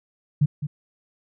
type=tone with echo; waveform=sine; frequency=146.83 Hz; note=D3; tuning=in tune; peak=-14 dBFS; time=0.41-0.46 s; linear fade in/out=10 ms; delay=210 ms; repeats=1; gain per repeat=-10 dB; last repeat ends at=0.67 s; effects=none